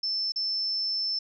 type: tone with dropouts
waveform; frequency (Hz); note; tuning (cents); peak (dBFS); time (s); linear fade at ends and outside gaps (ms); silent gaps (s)
sine; 5300; E8; +9; -26; 0.03-1.19; 5; 0.321-0.359
effects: none